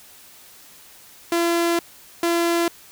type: tone bursts at uneven times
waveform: sawtooth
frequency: 340 Hz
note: F4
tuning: 46 cents flat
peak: -14 dBFS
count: 2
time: 1.32-1.79 / 2.23-2.68 s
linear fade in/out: 2 ms
effects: white hiss -47 dBFS RMS until 2.91 s